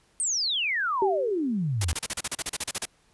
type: exponential sweep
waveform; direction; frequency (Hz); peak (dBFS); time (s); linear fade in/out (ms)
sine; down; 8870 to 73.6; -24; 0.2-1.93; 0
type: tone with exponential decay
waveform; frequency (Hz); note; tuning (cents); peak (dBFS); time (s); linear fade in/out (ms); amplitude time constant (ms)
sine; 388.5; G4; -16; -19; 1.02-1.67; 2; 140
type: noise bursts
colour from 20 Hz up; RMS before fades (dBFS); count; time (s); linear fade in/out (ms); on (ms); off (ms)
white; -28; 15; 1.81-2.855; 5; 37; 35
effects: pink hiss -64 dBFS RMS until 3.13 s + resampled to 24000 Hz